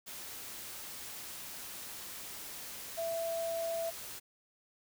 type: tone in noise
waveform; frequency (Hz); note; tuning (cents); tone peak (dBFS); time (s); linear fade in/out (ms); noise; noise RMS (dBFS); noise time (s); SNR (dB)
sine; 665; E5; +15; -33; 2.97-3.91; 20; white; -45; 0.06-4.2; +9
effects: none